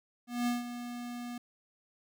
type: tone with ADSR envelope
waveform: square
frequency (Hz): 241.7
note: B3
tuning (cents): -37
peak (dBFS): -28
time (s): 0.27-1.38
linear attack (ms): 200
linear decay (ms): 160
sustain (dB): -11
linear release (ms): 4
effects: none